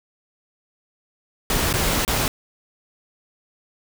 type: noise with dropouts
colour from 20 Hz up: pink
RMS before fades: -21 dBFS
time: 1.5-2.28 s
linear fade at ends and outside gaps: 1 ms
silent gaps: 1.728-1.738 / 2.05-2.078 s
effects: none